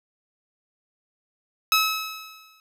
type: tone with exponential decay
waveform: 15% pulse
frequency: 1290 Hz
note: E6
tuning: 38 cents flat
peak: -9 dBFS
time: 1.72-2.6 s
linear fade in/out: 1 ms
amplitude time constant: 190 ms
effects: none